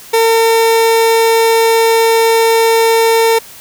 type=tone; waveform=30% pulse; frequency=453.9 Hz; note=A#4; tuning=46 cents flat; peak=-5 dBFS; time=0.13-3.39 s; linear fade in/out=10 ms; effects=white hiss -35 dBFS RMS until 3.6 s